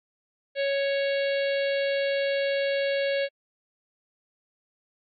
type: harmonic tone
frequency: 554.4 Hz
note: C#5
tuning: in tune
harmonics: 1 / 3 / 4 / 5 / 6 / 7 / 8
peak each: -24 / -34 / -36 / -38 / -40 / -41 / -42 dBFS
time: 0.55-3.29 s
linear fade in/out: 50 ms
effects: AAC 64 kbps